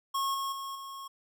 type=tone with level steps; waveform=square; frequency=1090 Hz; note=C#6; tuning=29 cents flat; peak=-29 / -32 / -37 / -41 dBFS; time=0.14-1.08 s; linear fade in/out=10 ms; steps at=0.34 / 0.52 / 0.75 s; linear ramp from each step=5 ms; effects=none

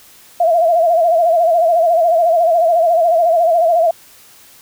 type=tone with vibrato; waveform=sine; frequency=673 Hz; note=E5; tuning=36 cents sharp; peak=-9 dBFS; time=0.4-3.91 s; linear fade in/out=5 ms; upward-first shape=sine; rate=14 Hz; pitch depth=88 cents each way; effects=white hiss -44 dBFS RMS until 4.61 s

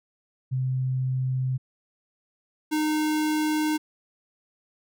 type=tone pair in turn; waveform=sine / square; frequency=129.6 / 307 Hz; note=C3 / D#4; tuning=-16 / -23 cents; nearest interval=octave + minor third; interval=1493 cents; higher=second; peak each=-23 dBFS; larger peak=neither; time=0.51-1.58 / 2.71-3.78 s; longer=neither; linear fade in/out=20 ms; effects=none

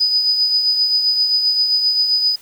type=tone with tremolo; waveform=sine; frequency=4978 Hz; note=D#8; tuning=in tune; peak=-11 dBFS; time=0-2.36 s; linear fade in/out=10 ms; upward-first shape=triangle; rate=7.6 Hz; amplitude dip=50%; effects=white hiss -46 dBFS RMS until 2.41 s

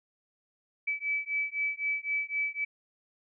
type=beating tone pair; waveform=sine; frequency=2298 / 2301.9 Hz; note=D7 / D7; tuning=-38 / -35 cents; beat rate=3.9 Hz; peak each=-32 / -32 dBFS; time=0.87-2.65 s; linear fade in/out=10 ms; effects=none

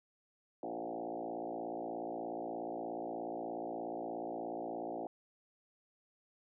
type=tone with frequency modulation; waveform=sine; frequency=524 Hz; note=C5; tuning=2 cents sharp; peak=-38 dBFS; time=0.63-5.07 s; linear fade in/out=2 ms; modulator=56.8 Hz; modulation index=4.6; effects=none

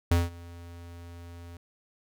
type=tone with ADSR envelope; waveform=square; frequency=85.8 Hz; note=F2; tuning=30 cents flat; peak=-19 dBFS; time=0.11-1.57 s; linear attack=5 ms; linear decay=180 ms; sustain=-24 dB; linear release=3 ms; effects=none

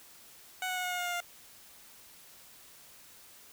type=tone with pitch steps; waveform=15% pulse; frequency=742 / 736 / 730.1 / 724.2 / 718.4 / 712.6 / 706.9 / 701.2 Hz; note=F#5 / F#5 / F#5 / F#5 / F5 / F5 / F5 / F5; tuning=+5 / -9 / -23 / -37 / +49 / +35 / +21 / +7 cents; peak=-26 dBFS; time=0.62-1.204 s; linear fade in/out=2 ms; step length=73 ms; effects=white hiss -55 dBFS RMS until 3.52 s

